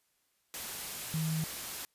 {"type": "tone in noise", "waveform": "sine", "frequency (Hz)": 158.8, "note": "D#3", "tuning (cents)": 36, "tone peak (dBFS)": -30, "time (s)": [1.14, 1.44], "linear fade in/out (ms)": 0, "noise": "white", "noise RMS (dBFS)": -40, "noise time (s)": [0.54, 1.85], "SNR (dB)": 7, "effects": ["white hiss -75 dBFS RMS until 1.94 s", "resampled to 32000 Hz"]}